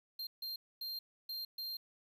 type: tone bursts at uneven times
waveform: square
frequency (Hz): 4186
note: C8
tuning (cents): 0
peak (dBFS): -40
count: 5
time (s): 0.19-0.27 / 0.42-0.56 / 0.81-0.99 / 1.29-1.45 / 1.58-1.77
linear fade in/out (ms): 5
effects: 11-bit